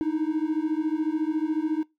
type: beating tone pair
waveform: triangle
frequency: 305.8 / 319.8 Hz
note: D#4 / D#4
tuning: -30 / +48 cents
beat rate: 14 Hz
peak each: -24 dBFS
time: 0.01-1.83 s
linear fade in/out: 0 ms
effects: noise-tail reverb RT60 0.2 s tail -20 dB re dry + tanh soft clip ceiling -14 dBFS